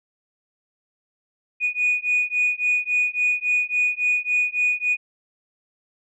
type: beating tone pair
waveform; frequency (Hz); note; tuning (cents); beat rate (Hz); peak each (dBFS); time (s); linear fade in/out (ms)
sine; 2467 / 2470.6; D#7 / D#7; -15 / -13; 3.6; -21; 1.6-4.97; 50
effects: tanh soft clip ceiling -13 dBFS